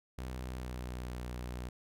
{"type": "tone with pitch glide", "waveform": "sawtooth", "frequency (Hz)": [63.4, 61.42], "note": ["B1", "B1"], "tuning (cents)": [46, -9], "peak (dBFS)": -35, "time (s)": [0.18, 1.69], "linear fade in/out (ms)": 5, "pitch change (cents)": -55, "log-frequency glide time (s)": [0.32, 1.03], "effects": []}